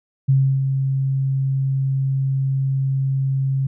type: tone with ADSR envelope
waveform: sine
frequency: 134.9 Hz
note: C#3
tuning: 47 cents flat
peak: -11 dBFS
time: 0.28-3.67 s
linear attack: 14 ms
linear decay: 310 ms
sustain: -6 dB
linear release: 6 ms
effects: none